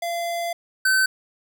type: tone pair in turn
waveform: square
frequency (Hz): 685 / 1532.9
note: F5 / G6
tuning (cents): -34 / -39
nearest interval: octave + major second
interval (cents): 1395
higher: second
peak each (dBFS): -25 / -17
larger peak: second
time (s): 0.02-0.53 / 0.85-1.06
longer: first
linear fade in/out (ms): 5
effects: none